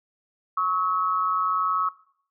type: tone pair together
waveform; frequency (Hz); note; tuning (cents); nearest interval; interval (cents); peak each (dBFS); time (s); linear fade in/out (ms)
sine; 1108.7 / 1288.1; C#6 / E6; 0 / -40; minor third; 260; -24; 0.57-1.89; 5
effects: noise-tail reverb RT60 0.6 s tail -18 dB re dry